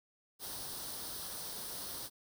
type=noise with comb filter; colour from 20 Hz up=white; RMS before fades=-43 dBFS; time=0.39-2.1 s; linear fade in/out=50 ms; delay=0.21 ms; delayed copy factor=+0.65; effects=none